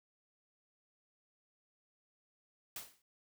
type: noise with exponential decay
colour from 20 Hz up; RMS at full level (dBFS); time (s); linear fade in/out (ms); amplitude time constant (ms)
white; -41; 2.76-3.02; 2; 56
effects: none